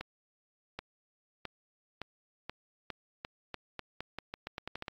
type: accelerating click train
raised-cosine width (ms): 0.3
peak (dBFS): -22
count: 18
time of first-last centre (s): 0.01-4.882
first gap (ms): 780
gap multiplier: 0.85
effects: AAC 64 kbps